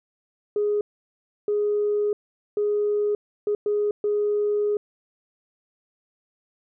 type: tone bursts at uneven times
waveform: sine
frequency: 415.3 Hz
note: G#4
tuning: in tune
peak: -19 dBFS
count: 6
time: 0.56-0.81 / 1.48-2.13 / 2.57-3.15 / 3.47-3.55 / 3.66-3.91 / 4.04-4.77 s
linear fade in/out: 2 ms
effects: tanh soft clip ceiling -15 dBFS